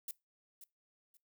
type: noise with echo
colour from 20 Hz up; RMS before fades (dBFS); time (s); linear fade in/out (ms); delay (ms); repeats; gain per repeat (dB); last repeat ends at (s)
violet; -41; 0.08-0.11; 2; 530; 2; -12; 1.17
effects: noise-tail reverb RT60 0.2 s tail -21 dB re dry